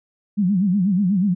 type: tone with vibrato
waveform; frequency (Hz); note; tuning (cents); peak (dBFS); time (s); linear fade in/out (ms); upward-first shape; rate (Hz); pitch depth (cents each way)
sine; 191.6; G3; -39; -15; 0.37-1.35; 20; sine; 8.2; 160
effects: none